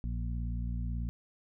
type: harmonic tone with a mistuned harmonic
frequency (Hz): 58.27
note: A#1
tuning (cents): 0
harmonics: 1 / 2 / 3 / 4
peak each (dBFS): -33 / -39 / -43 / -45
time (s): 0.04-1.09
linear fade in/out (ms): 0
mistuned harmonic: 4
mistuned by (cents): +23
effects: none